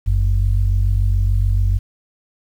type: tone pair together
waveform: sine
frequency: 48.05 / 95 Hz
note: G1 / F#2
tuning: -34 / +46 cents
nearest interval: octave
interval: 1180 cents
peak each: -14 / -16 dBFS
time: 0.06-1.79 s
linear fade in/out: 20 ms
effects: tanh soft clip ceiling -7 dBFS + 8-bit